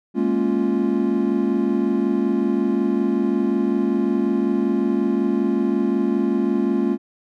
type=chord; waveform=triangle; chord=Bb minor seventh; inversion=third; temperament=equal; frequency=207.7 / 233.1 / 277.2 / 349.2 Hz; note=Ab3 / Bb3 / Db4 / F4; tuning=0 / 0 / 0 / 0 cents; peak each=-21 dBFS; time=0.14-6.98 s; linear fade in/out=50 ms; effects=none